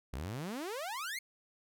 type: exponential sweep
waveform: sawtooth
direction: up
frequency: 58.27 to 2217 Hz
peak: -34 dBFS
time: 0.13-1.19 s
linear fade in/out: 5 ms
effects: none